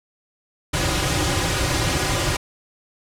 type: noise with comb filter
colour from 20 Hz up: pink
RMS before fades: -21 dBFS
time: 0.73-2.37 s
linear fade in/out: 10 ms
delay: 4.5 ms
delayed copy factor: -0.8
effects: low-pass 9000 Hz 12 dB/octave